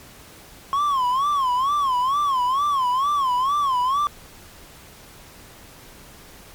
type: tone with vibrato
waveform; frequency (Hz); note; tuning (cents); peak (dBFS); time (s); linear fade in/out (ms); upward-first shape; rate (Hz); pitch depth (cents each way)
triangle; 1076; C6; +48; -16; 0.73-4.07; 0; sine; 2.2; 160
effects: pink hiss -45 dBFS RMS until 6.54 s + MP3 96 kbps